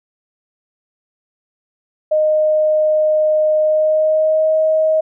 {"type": "tone with pitch glide", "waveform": "sine", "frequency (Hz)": [617, 630], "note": ["D#5", "D#5"], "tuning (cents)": [-15, 21], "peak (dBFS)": -11, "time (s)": [2.11, 5.01], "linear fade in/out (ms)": 10, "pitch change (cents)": 36, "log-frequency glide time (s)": [3.61, 4.54], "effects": []}